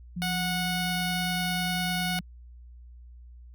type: tone with vibrato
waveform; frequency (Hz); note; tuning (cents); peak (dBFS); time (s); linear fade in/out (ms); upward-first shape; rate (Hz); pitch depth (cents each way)
sine; 174.61; F3; 0; -30; 0.16-2.21; 10; sine; 9.9; 18
type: tone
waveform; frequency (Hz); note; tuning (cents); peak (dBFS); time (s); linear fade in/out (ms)
10% pulse; 733; F#5; -16; -20; 0.22-2.19; 0
effects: added 60 Hz sine -45 dBFS peak until 3.54 s